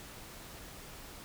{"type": "silence", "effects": ["pink hiss -49 dBFS RMS until 1.24 s"]}